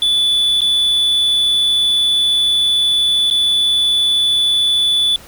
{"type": "tone with dropouts", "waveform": "triangle", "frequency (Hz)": 3467, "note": "A7", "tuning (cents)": -26, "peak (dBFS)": -10, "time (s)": [0.02, 5.16], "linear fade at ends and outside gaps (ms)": 1, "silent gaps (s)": [[0.607, 0.617], [3.301, 3.31]], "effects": ["pink hiss -40 dBFS RMS until 5.27 s"]}